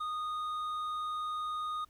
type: tone with hard clipping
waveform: sine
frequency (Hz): 1235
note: D#6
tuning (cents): -13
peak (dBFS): -35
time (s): 0-1.85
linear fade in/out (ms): 10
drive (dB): 5
effects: added 60 Hz sine -66 dBFS peak until 1.89 s + pink hiss -69 dBFS RMS until 1.89 s